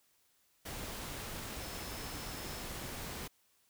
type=tone in noise; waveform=sine; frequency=5250 Hz; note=E8; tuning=8 cents flat; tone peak=-53 dBFS; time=1.6-2.63 s; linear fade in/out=10 ms; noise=pink; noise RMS=-43 dBFS; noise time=0.65-3.28 s; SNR=-13 dB; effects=white hiss -72 dBFS RMS until 3.69 s